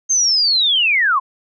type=linear sweep; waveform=sine; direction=down; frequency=6420 to 987.8 Hz; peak=-12 dBFS; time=0.09-1.2 s; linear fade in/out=20 ms; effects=none